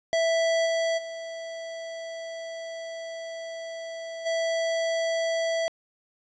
square tone with level steps, 659.3 Hz, E5, in tune, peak -22 / -24 / -35 / -25 dBFS, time 0.13-5.68 s, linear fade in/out 0 ms, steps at 0.65 / 0.97 / 4.25 s, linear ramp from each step 20 ms, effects resampled to 16000 Hz + 10-bit

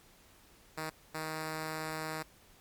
5% pulse tone bursts at uneven times, 157.4 Hz, D#3, 20 cents sharp, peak -25 dBFS, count 2, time 0.77-0.9 / 1.14-2.23 s, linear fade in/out 10 ms, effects pink hiss -61 dBFS RMS until 2.6 s + MP3 96 kbps

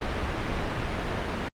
pink low-pass noise, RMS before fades -30 dBFS, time 0.01-1.49 s, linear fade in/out 10 ms, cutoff 2600 Hz, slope 12 dB/octave, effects Opus 32 kbps

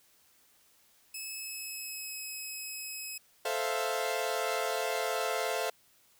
10% pulse tone with pitch glide, 2591 to 2558 Hz, E7 to D#7, -30 to +47 cents, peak -30 dBFS, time 1.14-3.18 s, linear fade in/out 5 ms, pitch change -23 cents, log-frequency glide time 1.36-2.19 s
sawtooth chord, F major seventh, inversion first, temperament equal, 440 / 523.3 / 659.3 / 698.5 Hz, A4 / C5 / E5 / F5, 0 / 0 / 0 / 0 cents, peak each -32 dBFS, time 3.45-5.7 s, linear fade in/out 5 ms
effects white hiss -65 dBFS RMS until 6.19 s

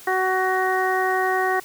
harmonic tone, 374.1 Hz, F#4, 19 cents sharp, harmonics 1 / 2 / 3 / 4 / 5, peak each -24 / -23 / -27 / -29 / -25 dBFS, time 0.07-1.6 s, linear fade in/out 5 ms, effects white hiss -44 dBFS RMS until 1.64 s

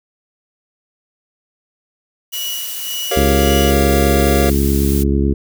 35% pulse tone with tremolo, 2929 Hz, F#7, 18 cents flat, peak -20 dBFS, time 2.32-3.72 s, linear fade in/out 20 ms, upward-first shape sine, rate 1.8 Hz, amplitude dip 70%
blue noise, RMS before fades -26 dBFS, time 2.32-5.04 s, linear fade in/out 20 ms
square chord, G half-diminished seventh, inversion none, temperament equal, 392 / 466.2 / 554.4 / 698.5 Hz, G4 / Bb4 / Db5 / F5, 0 / 0 / 0 / 0 cents, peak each -22 dBFS, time 3.11-4.5 s, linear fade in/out 5 ms
harmonic tone, 69.3 Hz, C#2, in tune, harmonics 1 / 2 / 3 / 4 / 5 / 6, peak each -15 / -22 / -19 / -21 / -21 / -24 dBFS, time 3.16-5.34 s, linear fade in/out 10 ms
effects none

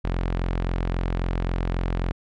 sawtooth tone, 43.72 Hz, F1, 3 cents sharp, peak -19 dBFS, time 0.04-2.12 s, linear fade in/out 10 ms, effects low-pass 3000 Hz 12 dB/octave

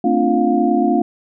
sine tone cluster, 225.9 / 262.8 / 292.4 / 345.9 / 707 Hz, A3 / C4 / D4 / F4 / F5, +46 / +8 / -7 / -17 / +21 cents, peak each -19 dBFS, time 0.04-1.02 s, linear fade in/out 5 ms, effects none

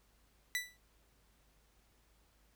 sawtooth tone with exponential decay, 1975.5 Hz, B6, in tune, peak -27 dBFS, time 0.55-0.77 s, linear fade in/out 0 ms, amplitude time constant 47 ms, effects added 52 Hz sine -70 dBFS peak until 2.55 s + pink hiss -72 dBFS RMS until 2.55 s

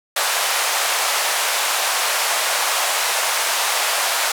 pink band-pass noise, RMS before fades -20 dBFS, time 0.16-4.32 s, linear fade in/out 5 ms, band 650 to 13000 Hz, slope 24 dB/octave, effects none

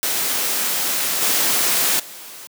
white noise with level steps, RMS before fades -21 / -18 / -37 dBFS, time 0.03-2.47 s, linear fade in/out 0 ms, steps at 1.21 / 1.99 s, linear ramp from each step 10 ms, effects high-pass 200 Hz 12 dB/octave

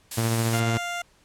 blue noise, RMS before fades -29 dBFS, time 0.11-0.6 s, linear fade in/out 5 ms
sawtooth tone with tremolo, 114.4 Hz, A#2, 32 cents flat, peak -17 dBFS, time 0.17-0.78 s, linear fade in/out 10 ms, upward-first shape sine, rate 14 Hz, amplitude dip 25%
15% pulse tone, 698.5 Hz, F5, in tune, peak -22 dBFS, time 0.53-1.02 s, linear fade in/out 5 ms
effects pink hiss -60 dBFS RMS until 1.24 s + low-pass 10000 Hz 12 dB/octave

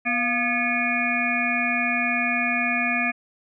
harmonic tone with a mistuned harmonic, 243.6 Hz, B3, 24 cents flat, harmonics 1 / 3 / 5 / 7 / 9 / 10, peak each -28 / -29 / -33 / -28 / -27 / -25 dBFS, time 0.05-3.12 s, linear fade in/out 20 ms, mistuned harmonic 3, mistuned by -78 cents, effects none

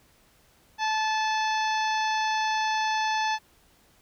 harmonic tone, 870 Hz, A5, 20 cents flat, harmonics 1 / 2 / 3 / 4 / 5 / 6 / 7, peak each -25 / -31 / -35 / -37 / -39 / -41 / -42 dBFS, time 0.78-3.39 s, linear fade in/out 50 ms, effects pink hiss -61 dBFS RMS until 4.01 s

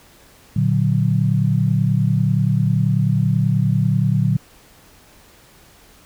sine chord, Bb augmented, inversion none, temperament equal, 116.54 / 146.83 / 185 Hz, Bb2 / D3 / F#3, 0 / 0 / 0 cents, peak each -18 / -18 / -20 dBFS, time 0.56-4.37 s, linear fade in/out 5 ms, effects pink hiss -49 dBFS RMS until 6.05 s

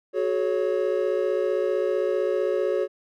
triangle chord, F# suspended second, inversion none, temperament equal with one note detuned, 370 / 425.5 / 554.4 Hz, F#4 / G#4 / C#5, 0 / +42 / 0 cents, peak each -24 dBFS, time 0.13-2.88 s, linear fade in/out 50 ms, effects none

